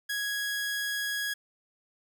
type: tone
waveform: sawtooth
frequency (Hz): 1661.2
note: G#6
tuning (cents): 0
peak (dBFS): -26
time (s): 0.09-1.34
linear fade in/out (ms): 10
effects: none